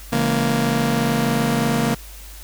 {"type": "chord", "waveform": "sawtooth", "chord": "A# half-diminished seventh", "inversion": "first", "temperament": "just", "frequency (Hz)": [139.85, 167.82, 209.8, 233.1], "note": ["C#3", "E3", "G#3", "A#3"], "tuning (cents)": [16, 31, 18, 0], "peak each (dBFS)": [-19, -22, -22, -16], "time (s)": [0.12, 1.95], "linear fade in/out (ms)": 10, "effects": ["added 50 Hz sine -37 dBFS peak until 2.43 s", "white hiss -42 dBFS RMS until 2.43 s"]}